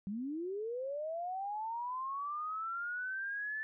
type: linear sweep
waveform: sine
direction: up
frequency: 188.1 to 1760 Hz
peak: -36 dBFS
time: 0.07-3.63 s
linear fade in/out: 0 ms
effects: none